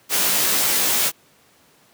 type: noise with comb filter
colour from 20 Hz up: white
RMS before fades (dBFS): -19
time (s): 0.09-1.12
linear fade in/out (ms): 50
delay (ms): 16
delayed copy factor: +0.8
effects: pink hiss -55 dBFS RMS until 1.93 s + high-pass 150 Hz 12 dB/octave